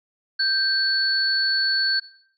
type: tone pair together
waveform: sine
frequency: 1568 / 4427 Hz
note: G6 / C#8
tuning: 0 / -3 cents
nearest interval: octave + tritone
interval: 1797 cents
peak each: -23 / -20 dBFS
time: 0.39-2 s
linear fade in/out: 10 ms
effects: noise-tail reverb RT60 0.6 s tail -17 dB re dry